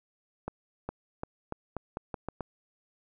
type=accelerating click train; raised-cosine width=1 ms; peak=-20 dBFS; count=9; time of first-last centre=0.48-2.407 s; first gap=410 ms; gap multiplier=0.84; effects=none